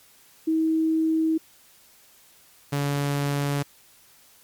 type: tone pair in turn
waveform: sine / sawtooth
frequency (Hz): 320 / 142.54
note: D#4 / C#3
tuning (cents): +49 / +49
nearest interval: octave + major second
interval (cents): 1400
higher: first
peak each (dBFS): -19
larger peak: neither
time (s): 0.47-1.38 / 2.72-3.63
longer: neither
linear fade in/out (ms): 10
effects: white hiss -55 dBFS RMS until 4.43 s + MP3 96 kbps